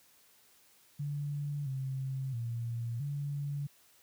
sine tone with pitch steps, 144.8 / 133.2 / 117.1 / 143.1 Hz, D3 / C3 / A#2 / D3, -24 / +31 / +8 / -45 cents, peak -33 dBFS, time 0.99-3.67 s, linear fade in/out 10 ms, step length 670 ms, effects white hiss -64 dBFS RMS until 4.02 s + high-pass 60 Hz 12 dB/octave

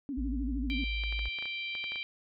sine tone with vibrato, 265.2 Hz, C4, 23 cents sharp, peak -33 dBFS, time 0.09-0.84 s, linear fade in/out 0 ms, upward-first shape sine, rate 13 Hz, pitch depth 140 cents each way
sine tone, 55 Hz, A1, in tune, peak -32 dBFS, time 0.17-1.29 s, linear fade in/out 10 ms
harmonic tone, 784 Hz, G5, in tune, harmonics 3 / 4 / 5 / 6, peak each -36 / -40 / -45 / -52 dBFS, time 0.7-2.03 s, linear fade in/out 0 ms
clicks, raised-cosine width 0.3 ms, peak -28 dBFS, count 11, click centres 1.037 / 1.125 / 1.192 / 1.256 / 1.387 / 1.425 / 1.456 / 1.752 / 1.841 / 1.92 / 1.958 s
effects none

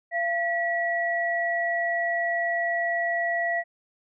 sine tone pair together, 684.5 / 1936 Hz, F5 / B6, -35 / -35 cents, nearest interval octave + tritone, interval 1800 cents, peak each -26 dBFS, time 0.11-3.64 s, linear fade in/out 50 ms, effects none

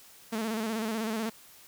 sawtooth tone with vibrato, 221.1 Hz, A3, 9 cents sharp, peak -26 dBFS, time 0.32-1.3 s, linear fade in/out 10 ms, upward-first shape square, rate 16 Hz, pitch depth 51 cents each way, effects white hiss -54 dBFS RMS until 1.67 s

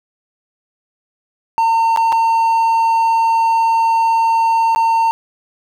triangle tone with dropouts, 909 Hz, A#5, 44 cents flat, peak -9 dBFS, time 1.58-5.11 s, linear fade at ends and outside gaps 0 ms, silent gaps 1.962-1.973 / 2.122-2.126 / 4.749-4.76 s, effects none

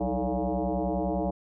sine tone with frequency modulation, 193.9 Hz, G3, 19 cents flat, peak -25 dBFS, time 0-1.31 s, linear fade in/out 10 ms, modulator 126 Hz, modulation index 4.7, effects none

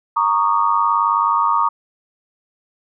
sine tone cluster, 928 / 1123 / 1222 Hz, A#5 / C#6 / D#6, -8 / +22 / -32 cents, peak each -18 dBFS, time 0.16-1.69 s, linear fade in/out 10 ms, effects none

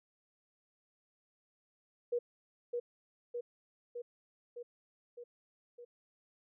sine tone with echo, 481.1 Hz, B4, 45 cents flat, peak -30 dBFS, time 2.12-2.19 s, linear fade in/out 10 ms, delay 610 ms, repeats 6, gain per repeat -3 dB, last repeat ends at 5.85 s, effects none

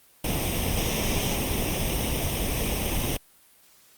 pink noise with comb filter, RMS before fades -26 dBFS, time 0.24-3.17 s, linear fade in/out 5 ms, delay 0.34 ms, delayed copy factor +0.7, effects white hiss -57 dBFS RMS until 3.97 s + Opus 32 kbps

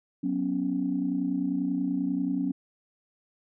sine chord, F# suspended fourth, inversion none, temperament equal, 185 / 246.9 / 277.2 Hz, F#3 / B3 / C#4, 0 / 0 / 0 cents, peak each -31 / -31 / -27 dBFS, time 0.23-2.52 s, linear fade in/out 10 ms, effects tanh soft clip ceiling -16 dBFS

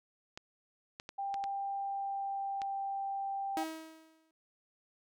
clicks, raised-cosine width 0.2 ms, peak -26 dBFS, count 6, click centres 0.375 / 0.999 / 1.091 / 1.342 / 1.44 / 2.618 s
sine tone with pitch glide, 792 to 787 Hz, G5 to G5, +18 to +7 cents, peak -34 dBFS, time 1.18-3.64 s, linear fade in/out 10 ms, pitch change -11 cents, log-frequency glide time 1.76-2.67 s
sawtooth tone with exponential decay, 319.6 Hz, D#4, 47 cents sharp, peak -29 dBFS, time 3.57-4.31 s, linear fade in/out 1 ms, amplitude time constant 160 ms
effects none

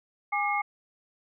sine tone cluster, 820 / 1187 / 2155 Hz, G#5 / D6 / C#7, -22 / +18 / -49 cents, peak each -28 / -31 / -29 dBFS, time 0.32-0.62 s, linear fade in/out 10 ms, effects none

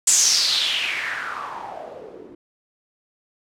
blue noise with low-pass filter sweep, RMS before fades -23 dBFS, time 0.07-2.35 s, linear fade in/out 5 ms, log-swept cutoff 7800 to 310 Hz, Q 5, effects none

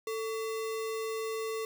sine tone with sample-and-hold, 443.4 Hz, A4, 13 cents sharp, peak -32 dBFS, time 0.07-1.65 s, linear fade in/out 2 ms, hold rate 1575 Hz, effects none

